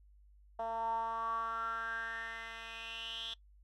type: tone with band-pass filter sweep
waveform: 10% pulse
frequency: 227.1 Hz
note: A#3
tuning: 45 cents flat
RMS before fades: -39 dBFS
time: 0.59-3.34 s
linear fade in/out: 5 ms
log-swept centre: 760 to 3400 Hz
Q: 7.8
effects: noise-tail reverb RT60 0.1 s tail -21 dB re dry + added 50 Hz sine -59 dBFS peak until 3.63 s